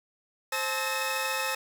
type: tone cluster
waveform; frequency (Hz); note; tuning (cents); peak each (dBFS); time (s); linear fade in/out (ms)
sawtooth; 527 / 867 / 1294 / 1836 / 2567; C5 / A5 / E6 / A#6 / E7; +12 / -26 / -32 / -27 / -47; -31; 0.52-1.55; 5
effects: 9-bit